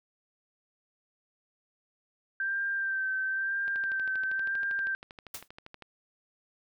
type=tone with vibrato; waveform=sine; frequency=1568 Hz; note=G6; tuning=in tune; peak=-28 dBFS; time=2.4-4.95 s; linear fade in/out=2 ms; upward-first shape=sine; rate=0.99 Hz; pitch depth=28 cents each way
type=click train; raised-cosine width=0.3 ms; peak=-29 dBFS; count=28; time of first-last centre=3.68-5.823 s; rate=12.6 Hz
type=noise with exponential decay; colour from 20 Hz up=white; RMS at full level=-35 dBFS; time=5.34-5.48 s; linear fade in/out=5 ms; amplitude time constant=30 ms
effects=none